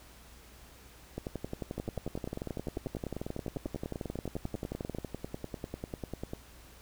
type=two click trains; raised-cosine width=2 ms; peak=-23 / -22 dBFS; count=47 / 44; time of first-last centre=1.78-6.334 / 1.18-4.985 s; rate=10.1 / 11.3 Hz; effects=added 60 Hz sine -56 dBFS peak until 6.81 s + pink hiss -56 dBFS RMS until 6.81 s